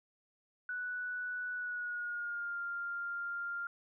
sine tone with pitch glide, 1480 to 1396.9 Hz, F#6 to F6, 0 to 0 cents, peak -36 dBFS, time 0.69-3.67 s, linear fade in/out 2 ms, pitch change -100 cents, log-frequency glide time 1.54-2.59 s, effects none

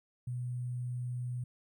sine tone with sample-and-hold, 123.47 Hz, B2, in tune, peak -34 dBFS, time 0.27-1.44 s, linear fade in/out 5 ms, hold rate 8820 Hz, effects none

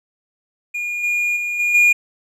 triangle tone with level steps, 2430 Hz, D#7, 42 cents flat, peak -20 / -15 / -19 / -14 / -8 dBFS, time 0.74-1.93 s, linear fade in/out 10 ms, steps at 1.03 / 1.36 / 1.59 / 1.74 s, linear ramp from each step 10 ms, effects none

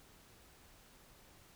silence, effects pink hiss -62 dBFS RMS until 1.55 s

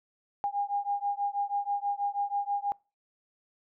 sine beating tone pair, 807 / 813.2 Hz, G#5 / G#5, -50 / -37 cents, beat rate 6.2 Hz, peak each -31 dBFS, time 0.44-2.72 s, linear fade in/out 0 ms, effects noise-tail reverb RT60 0.3 s tail -25 dB re dry

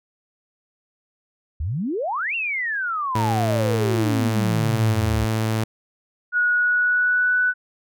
sine exponential two-way sweep, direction up then down, 67.2 to 2794 to 67.2 Hz, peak -22 dBFS, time 1.6-5.25 s, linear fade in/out 5 ms, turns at 2.35 s
sawtooth tone, 110.5 Hz, A2, 8 cents sharp, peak -16 dBFS, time 3.15-5.64 s, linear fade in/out 5 ms
sine tone with pitch glide, 1456 to 1489.2 Hz, F#6 to F#6, -28 to +11 cents, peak -16 dBFS, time 6.32-7.54 s, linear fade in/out 50 ms, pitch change +39 cents, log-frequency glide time 6.53-7.39 s
effects none

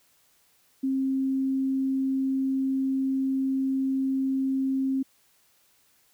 sine tone, 266.8 Hz, C4, 34 cents sharp, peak -23 dBFS, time 0.83-5.03 s, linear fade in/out 10 ms, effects white hiss -64 dBFS RMS until 6.13 s

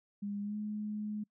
sine tone with pitch glide, 203.1 to 210.9 Hz, G#3 to G#3, -38 to +27 cents, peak -35 dBFS, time 0.22-1.24 s, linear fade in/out 10 ms, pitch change +65 cents, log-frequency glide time 0.42-0.56 s, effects noise-tail reverb RT60 0.1 s tail -26 dB re dry

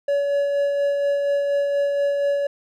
triangle tone with tremolo, 567 Hz, C#5, 39 cents sharp, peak -15 dBFS, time 0.08-2.47 s, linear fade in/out 5 ms, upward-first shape sine, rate 4.2 Hz, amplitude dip 30%, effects none

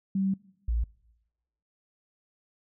sine tone pair in turn, 193.2 / 57.44 Hz, G3 / A#1, -25 / -25 cents, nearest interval octave + major sixth, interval 2100 cents, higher first, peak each -24 dBFS, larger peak neither, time 0.15-0.34 / 0.68-0.84 s, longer first, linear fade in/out 5 ms, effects noise-tail reverb RT60 1.0 s tail -23 dB re dry

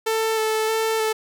sawtooth tone with vibrato, 440.9 Hz, A4, 4 cents sharp, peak -16 dBFS, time 0.06-1.13 s, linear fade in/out 10 ms, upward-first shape square, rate 1.6 Hz, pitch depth 13 cents each way, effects none

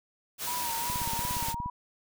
white noise, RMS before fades -34 dBFS, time 0.38-1.55 s, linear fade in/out 50 ms
sine tone with vibrato, 951 Hz, A#5, 34 cents sharp, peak -33 dBFS, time 0.47-1.7 s, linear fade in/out 5 ms, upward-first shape sine, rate 2.7 Hz, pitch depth 60 cents each way
click train, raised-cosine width 5 ms, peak -25 dBFS, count 14, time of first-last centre 0.9-1.66 s, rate 17.1 Hz
effects none

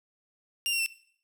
sawtooth tone with pitch steps, 2794 / 2740 / 2686 Hz, F7 / F7 / E7, 0 / -34 / +32 cents, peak -23 dBFS, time 0.66-0.861 s, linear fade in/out 0 ms, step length 67 ms, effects noise-tail reverb RT60 0.6 s tail -19 dB re dry

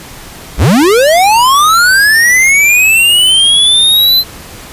square linear sweep, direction up, 32.7 to 4100 Hz, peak -5 dBFS, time 0.57-4.24 s, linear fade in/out 50 ms, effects pink hiss -30 dBFS RMS until 4.72 s + resampled to 32000 Hz

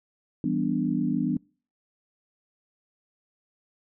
sine chord, E minor seventh, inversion none, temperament equal, 164.81 / 196 / 246.9 / 293.7 Hz, E3 / G3 / B3 / D4, 0 / 0 / 0 / 0 cents, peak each -31 / -30 / -27 / -28 dBFS, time 0.44-1.37 s, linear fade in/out 2 ms, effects noise-tail reverb RT60 0.4 s tail -25 dB re dry

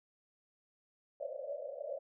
pink band-pass noise, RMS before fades -42 dBFS, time 1.2-1.99 s, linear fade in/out 5 ms, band 530 to 630 Hz, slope 96 dB/octave, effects none

